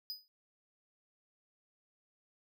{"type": "tone with exponential decay", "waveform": "square", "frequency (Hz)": 4977, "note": "D#8", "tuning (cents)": 0, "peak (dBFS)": -36, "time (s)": [0.1, 0.28], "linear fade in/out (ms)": 0, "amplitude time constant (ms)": 38, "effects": []}